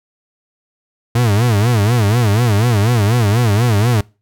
40% pulse tone with vibrato, 111.2 Hz, A2, 19 cents sharp, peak -10 dBFS, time 1.15-4.01 s, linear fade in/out 5 ms, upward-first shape sine, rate 4.1 Hz, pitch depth 190 cents each way, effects noise-tail reverb RT60 0.3 s tail -24 dB re dry

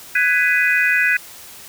sine chord, G# minor seventh, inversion third, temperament just, 1495.1 / 1661.2 / 1993.5 / 2492 Hz, F#6 / G#6 / B6 / D#7, +18 / 0 / +16 / +2 cents, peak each -19 dBFS, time 0.15-1.17 s, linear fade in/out 5 ms, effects white hiss -39 dBFS RMS until 1.68 s

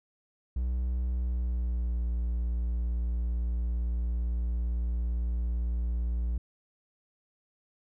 triangle tone with pitch glide, 61.74 to 58.88 Hz, B1 to A#1, 0 to +18 cents, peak -25 dBFS, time 0.56-6.38 s, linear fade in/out 5 ms, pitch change -82 cents, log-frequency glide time 1.07-2.03 s, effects none

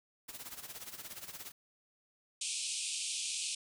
white noise with tremolo, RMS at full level -44 dBFS, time 0.28-1.52 s, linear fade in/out 10 ms, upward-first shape sine, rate 17 Hz, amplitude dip 75%
white band-pass noise, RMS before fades -38 dBFS, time 2.41-3.55 s, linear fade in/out 5 ms, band 2400 to 9600 Hz, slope 96 dB/octave
effects none

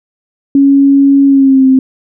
sine tone with pitch glide, 277.2 to 262.7 Hz, C#4 to C4, 0 to +7 cents, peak -3 dBFS, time 0.55-1.79 s, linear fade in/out 2 ms, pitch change -93 cents, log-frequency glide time 1.26-1.67 s, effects none

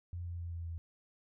sine tone with pitch steps, 87.31 / 86.36 / 85.41 / 84.48 / 83.56 Hz, F2 / F2 / F2 / E2 / E2, 0 / -19 / -38 / +43 / +24 cents, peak -38 dBFS, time 0.13-0.78 s, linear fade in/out 0 ms, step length 130 ms, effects none

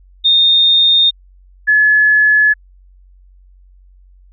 sine tone pair in turn, 3664 / 1709.3 Hz, A#7 / G#6, -31 / +49 cents, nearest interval octave + minor second, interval 1320 cents, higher first, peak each -7 dBFS, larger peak neither, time 0.24-1.11 / 1.67-2.54 s, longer neither, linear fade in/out 20 ms, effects added 46 Hz sine -42 dBFS peak until 4.32 s

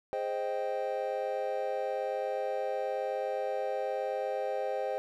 triangle chord, Ab major seventh, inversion none, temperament equal, 415.3 / 523.3 / 622.3 / 784 Hz, Ab4 / C5 / Eb5 / G5, 0 / 0 / 0 / 0 cents, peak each -37 / -32 / -35 / -35 dBFS, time 0.13-4.98 s, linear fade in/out 0 ms, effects none

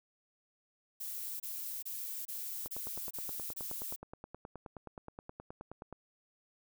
violet noise bursts, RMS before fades -41 dBFS, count 7, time 1-3.962 s, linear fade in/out 10 ms, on 400 ms, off 27 ms
click train, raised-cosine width 1 ms, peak -31 dBFS, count 32, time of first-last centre 2.66-5.927 s, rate 9.49 Hz
effects none

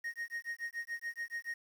triangle tone with tremolo, 1864.7 Hz, A#6, in tune, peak -33 dBFS, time 0.04-1.54 s, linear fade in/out 5 ms, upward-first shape sine, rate 7 Hz, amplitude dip 100%, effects 10-bit

